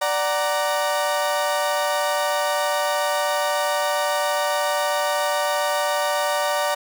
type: chord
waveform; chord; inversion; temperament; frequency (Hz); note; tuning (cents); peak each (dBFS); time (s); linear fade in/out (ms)
30% pulse; D augmented; none; equal with one note detuned; 587.3 / 747.3 / 932.3; D5 / F#5 / A#5; 0 / +17 / 0; -20 / -24 / -23; 0.01-6.75; 10
effects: none